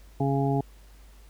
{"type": "harmonic tone", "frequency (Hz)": 138.1, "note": "C#3", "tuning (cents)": -6, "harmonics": [1, 2, 3, 5, 6], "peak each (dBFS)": [-25, -28, -30, -32, -33], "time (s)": [0.2, 0.61], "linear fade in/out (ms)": 5, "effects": ["added 50 Hz sine -48 dBFS peak until 1.29 s", "pink hiss -59 dBFS RMS until 1.29 s"]}